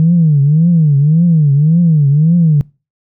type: tone with vibrato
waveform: sine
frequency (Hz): 155.56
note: D#3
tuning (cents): 0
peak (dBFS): -5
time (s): 0-2.61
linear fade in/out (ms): 0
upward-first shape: triangle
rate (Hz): 1.8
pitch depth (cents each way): 220
effects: noise-tail reverb RT60 0.3 s tail -24 dB re dry + tanh soft clip ceiling -1 dBFS